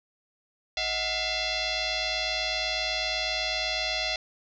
sine tone with frequency modulation, 740 Hz, F#5, in tune, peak -26 dBFS, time 0.77-4.16 s, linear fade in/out 2 ms, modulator 686 Hz, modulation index 6.6, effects none

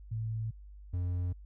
sine / triangle tone pair in turn, 111.4 / 89.14 Hz, A2 / F2, +22 / +36 cents, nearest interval major third, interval 386 cents, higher first, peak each -32 / -28 dBFS, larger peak second, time 0.11-0.51 / 0.93-1.33 s, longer neither, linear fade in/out 10 ms, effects added 50 Hz sine -47 dBFS peak until 1.45 s

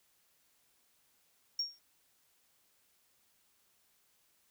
sine tone with exponential decay, 5550 Hz, F8, 12 cents flat, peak -27 dBFS, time 1.59-1.79 s, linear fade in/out 5 ms, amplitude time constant 42 ms, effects tanh soft clip ceiling -28 dBFS + white hiss -72 dBFS RMS until 4.5 s

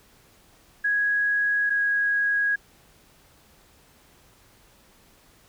sine tone pair in turn, 1661.2 / 1651.8 Hz, G#6 / G#6, 0 / -10 cents, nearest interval unison, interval 10 cents, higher first, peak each -20 / -20 dBFS, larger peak neither, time 0.84-1.7 / 1.7-2.56 s, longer neither, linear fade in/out 10 ms, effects pink hiss -57 dBFS RMS until 5.48 s

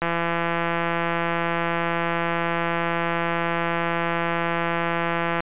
click train, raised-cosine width 0.5 ms, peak -9 dBFS, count 911, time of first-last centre 0.02-5.405 s, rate 169 Hz, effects resampled to 8000 Hz

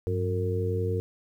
harmonic tone with a mistuned harmonic, 91.1 Hz, F#2, 26 cents flat, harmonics 1 / 2 / 3 / 4 / 5, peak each -27 / -38 / -40 / -35 / -30 dBFS, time 0.07-1 s, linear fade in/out 0 ms, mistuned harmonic 1, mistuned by +120 cents, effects 10-bit

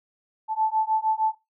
sine beating tone pair, 872 / 878.5 Hz, A5 / A5, -16 / -3 cents, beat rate 6.5 Hz, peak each -24 dBFS, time 0.48-1.35 s, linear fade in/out 50 ms, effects noise-tail reverb RT60 0.2 s tail -19 dB re dry

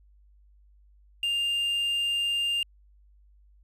triangle tone with quantisation, 2802 Hz, F7, 5 cents sharp, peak -23 dBFS, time 1.23-2.63 s, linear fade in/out 2 ms, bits 8, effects added 50 Hz sine -55 dBFS peak until 3.63 s + resampled to 32000 Hz

